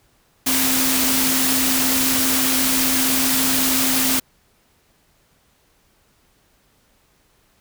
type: tone in noise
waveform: sine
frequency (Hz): 261.6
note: C4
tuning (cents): 0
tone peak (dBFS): -23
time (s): 0.46-4.2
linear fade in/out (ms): 10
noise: white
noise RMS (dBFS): -19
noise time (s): 0.46-4.2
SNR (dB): -7
effects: pink hiss -60 dBFS RMS until 7.6 s